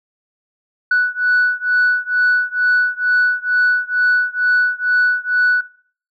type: beating tone pair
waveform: sine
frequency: 1480 / 1482.2 Hz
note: F#6 / F#6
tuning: 0 / +3 cents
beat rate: 2.2 Hz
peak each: -15 dBFS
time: 0.91-5.61 s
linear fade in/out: 5 ms
effects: noise-tail reverb RT60 0.5 s tail -19 dB re dry + tanh soft clip ceiling -8 dBFS